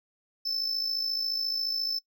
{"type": "tone with amplitude modulation", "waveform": "triangle", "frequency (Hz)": 5274, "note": "E8", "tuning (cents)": 0, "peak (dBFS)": -24, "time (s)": [0.45, 1.99], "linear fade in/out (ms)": 10, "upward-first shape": "sine", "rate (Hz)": 54.3, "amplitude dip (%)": 60, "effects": ["noise-tail reverb RT60 0.1 s tail -20 dB re dry"]}